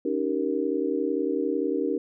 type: chord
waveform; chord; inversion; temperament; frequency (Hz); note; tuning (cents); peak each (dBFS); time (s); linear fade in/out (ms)
sine; Eb dominant seventh; third; just; 280 / 311.1 / 388.9 / 466.7; Db4 / Eb4 / G4 / Bb4; +18 / 0 / -14 / +2; -29; 0.05-1.98; 5
effects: none

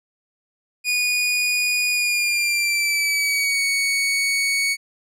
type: tone with pitch glide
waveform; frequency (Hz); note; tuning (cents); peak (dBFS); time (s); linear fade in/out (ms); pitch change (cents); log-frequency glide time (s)
sawtooth; 2459 to 2229; D#7 to C#7; -21 to +9; -15; 0.84-4.77; 50; -170; 1.91-3.64
effects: low-pass 12000 Hz 12 dB/octave

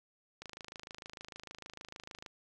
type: click train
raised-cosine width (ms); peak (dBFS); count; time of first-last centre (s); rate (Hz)
0.2; -28; 50; 0.42-2.262; 26.6
effects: none

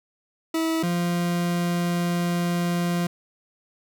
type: tone pair in turn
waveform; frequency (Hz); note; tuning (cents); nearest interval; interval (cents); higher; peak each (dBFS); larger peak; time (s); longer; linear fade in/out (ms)
40% pulse; 324.2 / 173.83; E4 / F3; -29 / -8; major seventh; 1079; first; -21; neither; 0.54-0.83 / 0.83-3.07; second; 5
effects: none

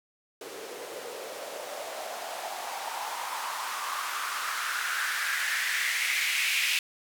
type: noise with band-pass filter sweep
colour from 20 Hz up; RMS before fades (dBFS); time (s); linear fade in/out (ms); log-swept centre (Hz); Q
blue; -32; 0.41-6.79; 2; 410 to 2500; 4
effects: none

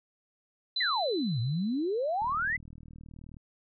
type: tone with exponential decay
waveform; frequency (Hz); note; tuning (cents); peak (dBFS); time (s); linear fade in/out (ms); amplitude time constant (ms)
sine; 4016; B7; +28; -27; 0.76-2.33; 5; 340
type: exponential two-way sweep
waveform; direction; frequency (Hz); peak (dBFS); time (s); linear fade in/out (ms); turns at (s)
sine; down then up; 2093 to 110.5 to 2093; -27; 0.8-2.57; 10; 1.4
type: click train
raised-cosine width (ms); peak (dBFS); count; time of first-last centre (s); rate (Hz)
5; -36; 46; 2.22-3.368; 39.2
effects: none

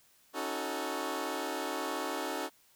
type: chord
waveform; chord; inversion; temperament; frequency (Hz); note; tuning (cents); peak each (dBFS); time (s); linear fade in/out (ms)
15% pulse; D# half-diminished seventh; third; equal with one note detuned; 277.2 / 315.7 / 370 / 440; C#4 / D#4 / F#4 / A4; 0 / +25 / 0 / 0; -33; 0.33-2.5; 50
effects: white hiss -65 dBFS RMS until 2.75 s

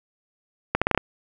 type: accelerating click train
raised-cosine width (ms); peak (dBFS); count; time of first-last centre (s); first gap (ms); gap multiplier
0.5; -4; 6; 0.75-0.976; 66; 0.81
effects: none

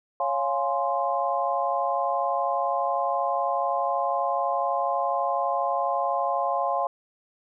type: chord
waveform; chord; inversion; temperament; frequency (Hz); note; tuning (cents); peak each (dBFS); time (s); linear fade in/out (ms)
sine; Db major seventh; none; equal; 554.4 / 698.5 / 830.6 / 1046.5; Db5 / F5 / Ab5 / C6; 0 / 0 / 0 / 0; -29 / -27 / -29 / -28; 0.2-6.87; 2
effects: none

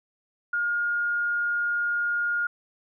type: tone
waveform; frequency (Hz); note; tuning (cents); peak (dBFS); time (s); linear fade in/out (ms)
sine; 1422; F6; +31; -23; 0.53-2.47; 5
effects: none

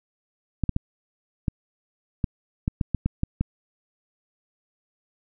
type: clicks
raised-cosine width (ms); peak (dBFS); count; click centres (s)
5; -10; 11; 0.637 / 0.693 / 0.764 / 1.482 / 2.242 / 2.679 / 2.812 / 2.947 / 3.06 / 3.234 / 3.41
effects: none

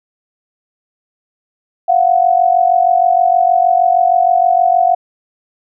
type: tone pair together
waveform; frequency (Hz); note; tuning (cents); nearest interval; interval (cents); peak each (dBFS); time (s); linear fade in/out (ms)
sine; 691.6 / 738; F5 / F#5; -17 / -5; minor second; 112; -11; 1.88-4.95; 10
effects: none

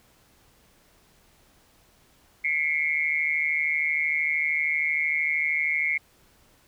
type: tone with amplitude modulation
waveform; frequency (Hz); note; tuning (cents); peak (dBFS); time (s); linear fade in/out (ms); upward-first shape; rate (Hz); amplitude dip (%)
sine; 2160; C#7; -45; -18; 2.44-5.98; 10; sine; 153; 95
effects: pink hiss -60 dBFS RMS until 6.67 s

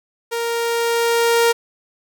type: tone with level ramp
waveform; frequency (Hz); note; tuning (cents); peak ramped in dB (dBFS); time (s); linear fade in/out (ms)
sawtooth; 466.2; A#4; 0; -17 to -8; 0.31-1.53; 20
effects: none

